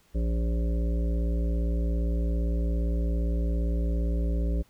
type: harmonic tone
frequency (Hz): 57.5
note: A#1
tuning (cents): -23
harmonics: 1 / 3 / 5 / 7 / 9 / 10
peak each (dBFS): -24 / -34 / -38 / -41 / -43 / -44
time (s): 0.14-4.63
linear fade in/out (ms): 20
effects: pink hiss -63 dBFS RMS until 4.69 s

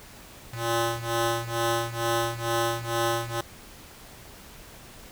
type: ring-modulated tone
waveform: 10% pulse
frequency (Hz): 232.2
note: A#3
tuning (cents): -7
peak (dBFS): -14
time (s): 0.53-3.41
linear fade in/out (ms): 5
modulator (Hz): 115
effects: pink hiss -47 dBFS RMS until 5.11 s

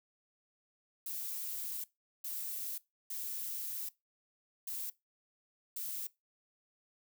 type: noise bursts at uneven times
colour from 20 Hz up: violet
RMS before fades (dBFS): -40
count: 5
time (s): 1.06-1.84 / 2.24-2.78 / 3.1-3.89 / 4.67-4.9 / 5.76-6.07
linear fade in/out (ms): 5
effects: noise-tail reverb RT60 0.2 s tail -20 dB re dry

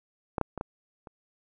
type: clicks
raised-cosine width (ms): 1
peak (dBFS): -14 / -11 / -21 / -18 / -30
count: 5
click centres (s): 0.382 / 0.413 / 0.577 / 0.611 / 1.072
effects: none

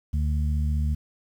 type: harmonic tone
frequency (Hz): 75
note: D2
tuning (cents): +37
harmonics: 1 / 2 / 3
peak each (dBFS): -22 / -31 / -35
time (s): 0.13-0.95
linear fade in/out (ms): 10
effects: 9-bit

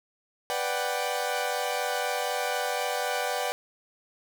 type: chord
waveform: sawtooth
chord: G major seventh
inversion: first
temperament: equal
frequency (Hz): 493.9 / 587.3 / 740 / 784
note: B4 / D5 / F#5 / G5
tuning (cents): 0 / 0 / 0 / 0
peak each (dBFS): -29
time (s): 0.5-3.52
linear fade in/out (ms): 0
effects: none

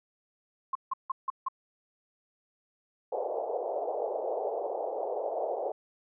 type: tone bursts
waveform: sine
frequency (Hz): 1062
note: C6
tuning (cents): +25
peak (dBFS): -27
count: 5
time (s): 0.73-1.485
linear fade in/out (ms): 5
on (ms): 23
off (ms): 160
type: band-pass noise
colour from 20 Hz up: pink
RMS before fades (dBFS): -33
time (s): 3.12-5.72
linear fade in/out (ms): 5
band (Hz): 430 to 780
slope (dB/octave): 48
effects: none

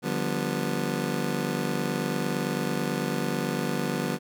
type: chord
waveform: 25% pulse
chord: G dominant seventh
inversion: second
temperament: just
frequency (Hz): 147 / 176.4 / 196 / 245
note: D3 / F3 / G3 / B3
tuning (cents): +2 / +18 / 0 / -14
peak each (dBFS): -29 / -29 / -29 / -27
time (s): 0.02-4.19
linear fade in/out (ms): 50
effects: none

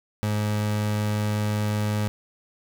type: tone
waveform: 30% pulse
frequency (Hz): 105.4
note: G#2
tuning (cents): +26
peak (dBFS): -20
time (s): 0.23-2.08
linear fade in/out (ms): 0
effects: none

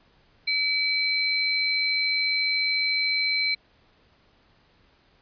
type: tone pair together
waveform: sine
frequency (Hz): 2293 / 4093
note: D7 / C8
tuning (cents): -42 / -39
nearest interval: minor seventh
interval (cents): 1003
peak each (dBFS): -24 / -25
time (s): 0.47-3.55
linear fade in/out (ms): 10
effects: pink hiss -61 dBFS RMS until 5.21 s + resampled to 11025 Hz

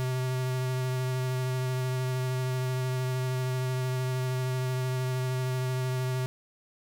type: tone with vibrato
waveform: square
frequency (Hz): 128.4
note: C3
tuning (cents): -32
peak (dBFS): -28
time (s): 0-6.26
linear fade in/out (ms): 0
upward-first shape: sine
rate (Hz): 13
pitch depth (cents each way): 13
effects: none

